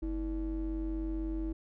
triangle ring-modulated tone, 137 Hz, C#3, 20 cents flat, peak -27 dBFS, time 0.02-1.53 s, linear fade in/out 10 ms, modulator 185 Hz, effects none

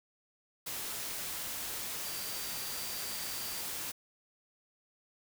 sine tone in noise, 4699 Hz, D8, in tune, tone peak -46 dBFS, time 2.04-3.62 s, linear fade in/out 10 ms, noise white, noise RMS -39 dBFS, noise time 0.66-3.92 s, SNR -10 dB, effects none

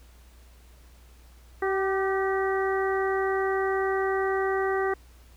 harmonic tone with a mistuned harmonic, 384.4 Hz, G4, 34 cents flat, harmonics 1 / 2 / 3 / 4 / 5, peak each -25 / -31 / -33 / -35 / -34 dBFS, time 1.62-4.94 s, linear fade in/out 5 ms, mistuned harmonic 3, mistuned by +40 cents, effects added 60 Hz sine -50 dBFS peak until 5.36 s + pink hiss -59 dBFS RMS until 5.36 s

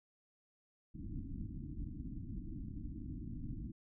pink low-pass noise, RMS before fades -44 dBFS, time 0.94-3.72 s, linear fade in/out 10 ms, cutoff 320 Hz, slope 96 dB/octave, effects none

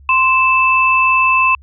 sine tone pair together, 1042.9 / 2637 Hz, C6 / E7, -6 / 0 cents, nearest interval octave + major third, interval 1606 cents, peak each -12 dBFS, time 0.09-1.55 s, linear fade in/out 2 ms, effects added 69 Hz sine -39 dBFS peak until 1.62 s

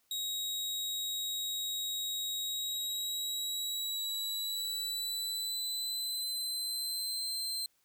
sawtooth tone with pitch glide, 3800 to 4120 Hz, A#7 to C8, +33 to -28 cents, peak -31 dBFS, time 0.11-7.66 s, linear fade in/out 2 ms, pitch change +139 cents, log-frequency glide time 2.44-7.33 s, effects white hiss -73 dBFS RMS until 7.84 s

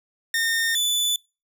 sawtooth tone pair in turn, 1827 / 3485 Hz, A#6 / A7, -35 / -17 cents, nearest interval major seventh, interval 1118 cents, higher second, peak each -17 dBFS, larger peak neither, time 0.34-0.75 / 0.75-1.16 s, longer neither, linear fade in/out 2 ms, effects noise-tail reverb RT60 0.3 s tail -26 dB re dry

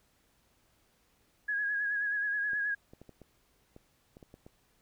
sine tone with vibrato, 1662 Hz, G#6, 1 cent sharp, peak -29 dBFS, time 1.48-2.75 s, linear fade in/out 10 ms, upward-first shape sine, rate 9.4 Hz, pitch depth 40 cents each way
clicks, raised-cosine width 2 ms, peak -37 dBFS, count 10, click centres 2.533 / 2.935 / 3.016 / 3.093 / 3.217 / 3.764 / 4.169 / 4.228 / 4.341 / 4.465 s
effects pink hiss -70 dBFS RMS until 4.81 s

